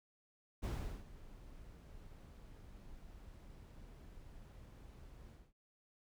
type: noise with ADSR envelope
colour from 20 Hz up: brown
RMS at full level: -37 dBFS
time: 0.62-5.53 s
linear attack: 22 ms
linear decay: 390 ms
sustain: -18 dB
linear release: 210 ms
effects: none